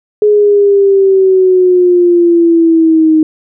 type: exponential sweep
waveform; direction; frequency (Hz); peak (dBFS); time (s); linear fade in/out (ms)
sine; down; 421.5 to 311.6; -4; 0.22-3.23; 2
effects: none